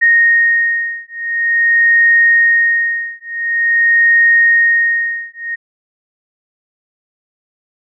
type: beating tone pair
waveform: sine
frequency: 1859 / 1859.47 Hz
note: A#6 / A#6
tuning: -5 / -5 cents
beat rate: 0.47 Hz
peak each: -12 dBFS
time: 0.01-5.56 s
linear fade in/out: 20 ms
effects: none